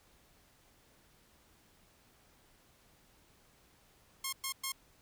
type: tone bursts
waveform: 5% pulse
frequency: 1074 Hz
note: C6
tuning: 45 cents sharp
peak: -23 dBFS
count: 3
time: 4.24-4.721 s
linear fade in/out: 5 ms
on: 87 ms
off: 110 ms
effects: pink hiss -66 dBFS RMS until 5.01 s